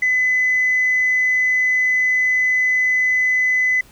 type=tone; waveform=sine; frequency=2013 Hz; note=B6; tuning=33 cents sharp; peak=-13 dBFS; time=0.02-3.81 s; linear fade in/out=5 ms; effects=tanh soft clip ceiling -10 dBFS + pink hiss -49 dBFS RMS until 3.91 s